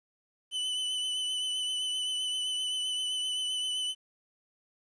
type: tone with vibrato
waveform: 45% pulse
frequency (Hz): 3006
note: F#7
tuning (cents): +27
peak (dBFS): -30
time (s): 0.51-3.95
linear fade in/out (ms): 50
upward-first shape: triangle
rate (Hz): 7.7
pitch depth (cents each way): 27
effects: resampled to 22050 Hz + 11-bit